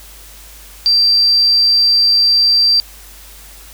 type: tone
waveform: sine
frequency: 4699 Hz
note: D8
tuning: in tune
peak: -8 dBFS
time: 0.86-2.8 s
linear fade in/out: 0 ms
effects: added 50 Hz sine -39 dBFS peak until 3.73 s + white hiss -39 dBFS RMS until 3.73 s